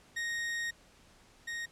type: tone pair in turn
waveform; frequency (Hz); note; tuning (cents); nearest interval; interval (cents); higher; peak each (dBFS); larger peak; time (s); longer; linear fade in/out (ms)
40% pulse; 1864.7 / 1864.7; A#6 / A#6; 0 / 0; unison; 0; neither; -32 / -35; first; 0.16-0.71 / 1.47-1.66; first; 10
effects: pink hiss -61 dBFS RMS until 1.71 s + low-pass 9000 Hz 12 dB/octave